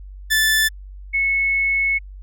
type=tone pair in turn; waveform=sawtooth / sine; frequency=1753 / 2197 Hz; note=A6 / C#7; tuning=-7 / -16 cents; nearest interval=major third; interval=391 cents; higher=second; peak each=-11 / -16 dBFS; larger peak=first; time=0.3-0.69 / 1.13-1.99 s; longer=second; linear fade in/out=20 ms; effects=added 48 Hz sine -34 dBFS peak until 2.22 s